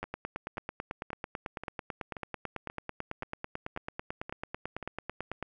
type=two click trains; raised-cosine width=0.5 ms; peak=-24 / -20 dBFS; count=10 / 50; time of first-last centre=0.04-4.827 / 0.03-5.426 s; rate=1.88 / 9.08 Hz; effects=none